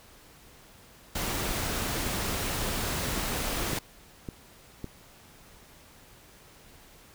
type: noise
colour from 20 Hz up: pink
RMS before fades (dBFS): -31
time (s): 1.15-3.79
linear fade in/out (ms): 5
type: click train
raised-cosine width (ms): 3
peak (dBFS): -22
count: 7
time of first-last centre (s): 1.51-4.843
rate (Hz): 1.8
effects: pink hiss -54 dBFS RMS until 7.14 s